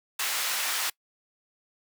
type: high-pass noise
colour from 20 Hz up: pink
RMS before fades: -29 dBFS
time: 0.19-0.9 s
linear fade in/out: 5 ms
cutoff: 1300 Hz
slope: 12 dB/octave
effects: noise-tail reverb RT60 0.1 s tail -24 dB re dry